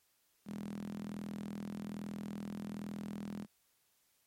sawtooth tone with high-pass filter, 41.2 Hz, E1, in tune, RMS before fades -43 dBFS, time 0.45-3.47 s, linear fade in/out 50 ms, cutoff 200 Hz, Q 6.8, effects white hiss -74 dBFS RMS until 4.26 s + MP3 64 kbps

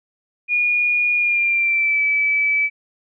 sine tone with pitch glide, 2439 to 2302 Hz, D#7 to D7, -35 to -35 cents, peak -15 dBFS, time 0.48-2.7 s, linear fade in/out 50 ms, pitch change -100 cents, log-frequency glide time 1.15-2.02 s, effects none

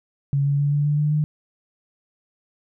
sine tone with pitch steps, 140.1 / 141.89 / 143.71 / 145.54 / 147.41 / 149.29 / 151.2 Hz, C#3 / C#3 / D3 / D3 / D3 / D3 / D#3, +19 / +41 / -37 / -15 / +7 / +29 / -49 cents, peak -17 dBFS, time 0.33-1.24 s, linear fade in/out 0 ms, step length 130 ms, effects none

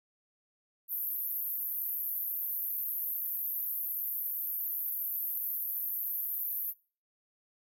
pink band-pass noise, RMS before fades -35 dBFS, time 0.88-6.74 s, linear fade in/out 50 ms, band 12000 to 15000 Hz, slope 96 dB/octave, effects noise-tail reverb RT60 0.4 s tail -24 dB re dry

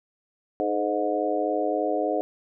harmonic tone with a mistuned harmonic, 103.4 Hz, G#2, 7 cents flat, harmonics 3 / 4 / 5 / 6 / 7, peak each -29 / -29 / -29 / -29 / -29 dBFS, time 0.6-2.21 s, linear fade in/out 0 ms, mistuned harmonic 4, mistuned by +47 cents, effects none

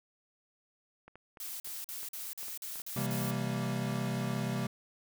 clicks, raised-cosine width 0.5 ms, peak -36 dBFS, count 12, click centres 1.08 / 1.156 / 1.372 / 1.673 / 2.031 / 2.43 / 2.482 / 2.757 / 2.8 / 3.009 / 3.132 / 3.637 s
blue noise bursts, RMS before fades -41 dBFS, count 8, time 1.4-3.308 s, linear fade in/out 2 ms, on 200 ms, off 44 ms
square chord, C dominant seventh, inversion none, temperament equal with one note detuned, 129.83 / 164.81 / 196 / 233.1 Hz, C3 / E3 / G3 / Bb3, -13 / 0 / 0 / 0 cents, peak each -36 / -41 / -38 / -39 dBFS, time 2.96-4.67 s, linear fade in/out 5 ms
effects none

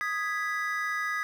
triangle chord, G# minor, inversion second, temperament equal, 1244.5 / 1661.2 / 1975.5 Hz, D#6 / G#6 / B6, 0 / 0 / 0 cents, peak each -31 dBFS, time 0.01-1.23 s, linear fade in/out 0 ms, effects 9-bit

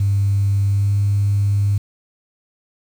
sine tone with pitch glide, 99.6 to 100.93 Hz, G2 to G#2, +28 to -49 cents, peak -13 dBFS, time 0-1.78 s, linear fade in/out 5 ms, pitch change +23 cents, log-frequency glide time 0.69-0.92 s, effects tanh soft clip ceiling -9 dBFS + 7-bit

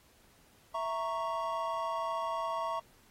triangle chord, A# diminished, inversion second, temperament equal, 659.3 / 932.3 / 1108.7 Hz, E5 / A#5 / C#6, 0 / 0 / 0 cents, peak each -35 / -35 / -34 dBFS, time 0.74-2.8 s, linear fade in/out 10 ms, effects pink hiss -64 dBFS RMS until 3.1 s + AAC 48 kbps

